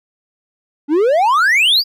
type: exponential sweep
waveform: triangle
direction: up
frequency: 277.2 to 4980 Hz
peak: -8 dBFS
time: 0.88-1.84 s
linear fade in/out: 50 ms
effects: none